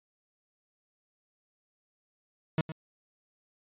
40% pulse tone with echo, 158.7 Hz, D#3, 35 cents sharp, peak -23 dBFS, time 2.58-2.61 s, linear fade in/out 2 ms, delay 110 ms, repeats 1, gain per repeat -12 dB, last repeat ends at 2.72 s, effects resampled to 8000 Hz

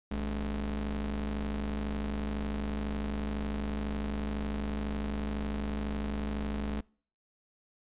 35% pulse ring-modulated tone, 74 Hz, D2, 14 cents sharp, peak -27 dBFS, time 0.11-6.81 s, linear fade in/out 5 ms, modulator 137 Hz, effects noise-tail reverb RT60 0.5 s tail -26 dB re dry + resampled to 8000 Hz

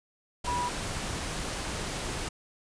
sine tone in noise, 976 Hz, B5, 21 cents flat, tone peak -28 dBFS, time 0.47-0.69 s, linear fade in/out 10 ms, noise pink, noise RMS -34 dBFS, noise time 0.44-2.29 s, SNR +3 dB, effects resampled to 22050 Hz

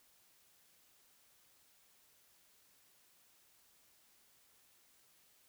silence, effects white hiss -69 dBFS RMS until 5.48 s

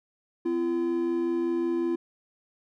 triangle tone pair together, 255 / 340.4 Hz, C4 / F4, -44 / -44 cents, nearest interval perfect fourth, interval 500 cents, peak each -30 / -23 dBFS, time 0.45-1.96 s, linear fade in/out 10 ms, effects none

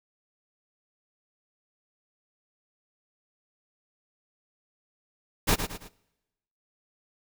pink noise with echo, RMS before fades -22 dBFS, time 5.47-5.56 s, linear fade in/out 20 ms, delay 110 ms, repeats 3, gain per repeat -8 dB, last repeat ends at 5.89 s, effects noise-tail reverb RT60 1.0 s tail -24 dB re dry

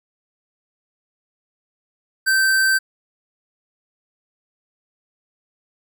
square tone, 1553 Hz, G6, 17 cents flat, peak -15 dBFS, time 2.26-2.79 s, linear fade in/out 20 ms, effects none

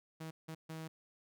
sawtooth tone bursts at uneven times, 160 Hz, D#3, 49 cents sharp, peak -39 dBFS, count 3, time 0.2-0.31 / 0.48-0.55 / 0.69-0.88 s, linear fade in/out 10 ms, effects none

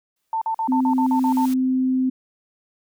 white noise with exponential growth, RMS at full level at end -37 dBFS, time 0.16-1.54 s, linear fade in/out 5 ms, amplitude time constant 300 ms
sine tone bursts, 894 Hz, A5, 27 cents sharp, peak -20 dBFS, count 9, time 0.33-1.455 s, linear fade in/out 2 ms, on 85 ms, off 45 ms
sine tone, 258.5 Hz, C4, 21 cents flat, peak -17 dBFS, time 0.68-2.1 s, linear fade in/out 10 ms
effects none

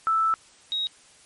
sine tone pair in turn, 1318.5 / 3790 Hz, E6 / A#7, 0 / +28 cents, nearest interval octave + tritone, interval 1828 cents, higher second, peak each -19 / -24 dBFS, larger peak first, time 0.07-0.34 / 0.72-0.87 s, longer first, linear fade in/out 0 ms, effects white hiss -54 dBFS RMS until 1.25 s + MP3 48 kbps

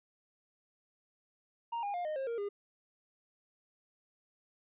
triangle tone with pitch steps, 932.3 / 811.6 / 706.6 / 615.1 / 535.5 / 466.1 / 405.8 Hz, A#5 / G#5 / F5 / D#5 / C5 / A#4 / G#4, 0 / -40 / +20 / -20 / +40 / 0 / -40 cents, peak -32 dBFS, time 1.72-2.49 s, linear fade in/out 10 ms, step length 110 ms, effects resampled to 8000 Hz

